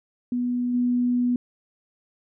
sine tone with level steps, 245.3 Hz, B3, 12 cents flat, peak -22 / -19 dBFS, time 0.32-1.36 s, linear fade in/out 2 ms, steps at 0.73 s, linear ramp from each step 20 ms, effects none

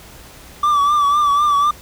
triangle tone with vibrato, 1165 Hz, D6, 14 cents flat, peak -10 dBFS, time 0.63-1.71 s, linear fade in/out 5 ms, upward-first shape triangle, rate 4 Hz, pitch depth 64 cents each way, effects added 60 Hz sine -45 dBFS peak until 1.81 s + pink hiss -41 dBFS RMS until 1.81 s

